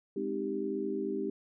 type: chord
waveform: sine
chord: Ab major seventh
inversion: none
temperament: equal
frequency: 207.7 / 261.6 / 311.1 / 392 Hz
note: Ab3 / C4 / Eb4 / G4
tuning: 0 / 0 / 0 / 0 cents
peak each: -39 / -39 / -37 / -34 dBFS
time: 0.16-1.3 s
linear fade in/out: 5 ms
effects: none